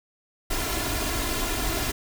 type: noise with comb filter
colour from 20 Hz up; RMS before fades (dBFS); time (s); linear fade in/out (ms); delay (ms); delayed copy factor
pink; -27; 0.5-1.92; 10; 2.9; +0.65
effects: none